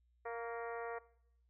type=harmonic tone with a mistuned harmonic; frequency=233.1 Hz; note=A#3; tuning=in tune; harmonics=2 / 3 / 4 / 5 / 6 / 7 / 8 / 9 / 10; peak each=-43 / -46 / -50 / -51 / -52 / -61 / -52 / -62 / -63 dBFS; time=0.25-0.99 s; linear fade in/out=10 ms; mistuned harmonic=5; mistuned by=-32 cents; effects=noise-tail reverb RT60 0.8 s tail -21 dB re dry + added 60 Hz sine -70 dBFS peak until 1.49 s